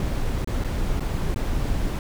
brown noise with dropouts, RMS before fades -24 dBFS, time 0-1.99 s, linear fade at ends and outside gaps 1 ms, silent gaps 0.445-0.474 / 0.639-0.645 / 0.997-1.005 / 1.344-1.36 s, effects none

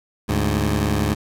15% pulse tone pair together, 72.86 / 103.83 Hz, D2 / G#2, -13 / 0 cents, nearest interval tritone, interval 613 cents, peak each -15 dBFS, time 0.28-1.15 s, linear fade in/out 20 ms, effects resampled to 32000 Hz + 7-bit

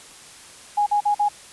sine tone bursts, 827 Hz, G#5, 8 cents flat, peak -16 dBFS, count 4, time 0.77-1.288 s, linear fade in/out 10 ms, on 95 ms, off 46 ms, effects white hiss -44 dBFS RMS until 1.52 s + resampled to 24000 Hz

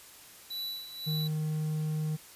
square tone with tremolo, 3951 Hz, B7, in tune, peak -34 dBFS, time 0.5-1.28 s, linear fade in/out 10 ms, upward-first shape sine, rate 1.9 Hz, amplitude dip 70%
triangle tone, 154.6 Hz, D#3, 11 cents flat, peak -27 dBFS, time 1.06-2.17 s, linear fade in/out 20 ms
effects white hiss -52 dBFS RMS until 2.35 s + resampled to 32000 Hz

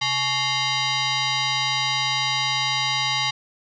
sine tone with frequency modulation, 850 Hz, G#5, 40 cents sharp, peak -20 dBFS, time 0.01-3.31 s, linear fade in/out 10 ms, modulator 982 Hz, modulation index 4.3, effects none

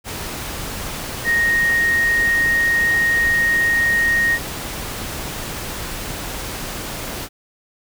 sine tone in noise, 1865 Hz, A#6, in tune, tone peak -14 dBFS, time 1.24-4.39 s, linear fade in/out 50 ms, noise pink, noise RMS -28 dBFS, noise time 0.04-7.29 s, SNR +11 dB, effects none

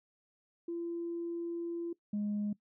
sine tone pair in turn, 340 / 207.3 Hz, F4 / G#3, -46 / -3 cents, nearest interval major sixth, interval 857 cents, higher first, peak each -34 / -30 dBFS, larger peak second, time 0.68-1.93 / 2.13-2.53 s, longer first, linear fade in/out 5 ms, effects noise-tail reverb RT60 0.1 s tail -20 dB re dry + tanh soft clip ceiling -29 dBFS

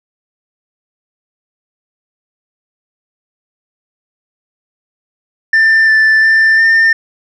sine tone with pitch steps, 1785 / 1762 / 1781 / 1805 Hz, A6 / A6 / A6 / A6, +24 / +2 / +21 / +44 cents, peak -3 dBFS, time 5.53-6.93 s, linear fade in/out 5 ms, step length 350 ms, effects tanh soft clip ceiling -5 dBFS

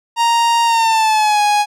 45% pulse tone with pitch glide, 932.3 to 830.6 Hz, A#5 to G#5, 0 to 0 cents, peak -11 dBFS, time 0.16-1.66 s, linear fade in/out 50 ms, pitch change -200 cents, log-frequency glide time 0.65-1.41 s, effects low-pass 9000 Hz 12 dB/octave

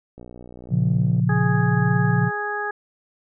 click train, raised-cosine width 2 ms, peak -27 dBFS, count 63, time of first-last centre 0.18-1.198 s, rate 60.9 Hz
sine chord, Bb minor, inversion none, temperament equal, 116.54 / 138.59 / 174.61 Hz, Bb2 / Db3 / F3, 0 / 0 / 0 cents, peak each -21 dBFS, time 0.69-2.31 s, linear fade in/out 50 ms
harmonic tone, 415.2 Hz, G#4, in tune, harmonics 1 / 2 / 3 / 4, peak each -30 / -29 / -32 / -27 dBFS, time 1.29-2.71 s, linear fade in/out 5 ms
effects none

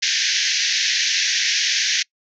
white band-pass noise, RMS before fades -20 dBFS, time 0.02-2.03 s, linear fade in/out 10 ms, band 1600 to 6400 Hz, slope 96 dB/octave, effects noise-tail reverb RT60 0.1 s tail -26 dB re dry

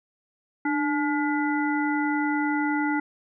harmonic tone with a mistuned harmonic, 285.6 Hz, D4, 48 cents flat, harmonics 1 / 3 / 5 / 7, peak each -24 / -29 / -31 / -32 dBFS, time 0.65-3 s, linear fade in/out 5 ms, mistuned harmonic 1, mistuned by +75 cents, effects none

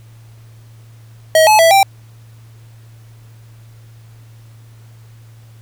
square tone with pitch steps, 636 / 858 / 659 / 784 Hz, D#5 / A5 / E5 / G5, +38 / -44 / -1 / 0 cents, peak -7 dBFS, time 1.35-1.83 s, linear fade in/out 2 ms, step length 120 ms, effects added 113 Hz sine -38 dBFS peak until 5.61 s + pink hiss -52 dBFS RMS until 5.61 s

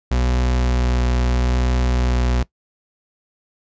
40% pulse tone with vibrato, 61.74 Hz, B1, in tune, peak -15 dBFS, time 0.11-2.43 s, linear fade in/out 5 ms, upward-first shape sine, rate 0.78 Hz, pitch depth 10 cents each way, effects noise-tail reverb RT60 0.1 s tail -20 dB re dry + resampled to 16000 Hz

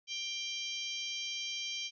harmonic tone with a mistuned harmonic, 789 Hz, G5, 11 cents sharp, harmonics 3 / 4 / 5 / 6 / 7 / 8, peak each -43 / -39 / -47 / -47 / -44 / -48 dBFS, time 0.07-1.91 s, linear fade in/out 50 ms, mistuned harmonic 7, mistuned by +22 cents, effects none

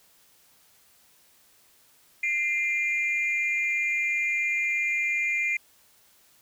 sine tone pair together, 2084 / 2401 Hz, C7 / D7, -7 / +38 cents, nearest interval major second, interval 245 cents, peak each -25 dBFS, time 2.23-5.57 s, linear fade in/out 5 ms, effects tanh soft clip ceiling -19 dBFS + white hiss -60 dBFS RMS until 6.41 s

